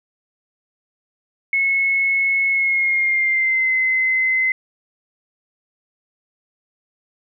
sine tone with pitch glide, 2188 to 2053 Hz, C#7 to C7, -23 to -33 cents, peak -15 dBFS, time 1.53-4.52 s, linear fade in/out 2 ms, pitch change -110 cents, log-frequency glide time 2.49-3.73 s, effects none

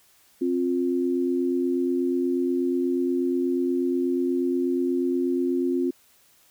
sine tone pair together, 264.5 / 352.8 Hz, C4 / F4, +19 / +18 cents, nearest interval perfect fourth, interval 499 cents, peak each -24 dBFS, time 0.41-5.91 s, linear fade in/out 10 ms, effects white hiss -59 dBFS RMS until 6.5 s

